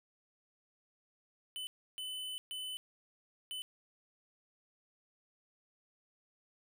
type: tone bursts at uneven times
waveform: square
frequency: 3017 Hz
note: F#7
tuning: 33 cents sharp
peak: -40 dBFS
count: 4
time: 1.56-1.67 / 1.98-2.38 / 2.51-2.77 / 3.51-3.62 s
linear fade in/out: 0 ms
effects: none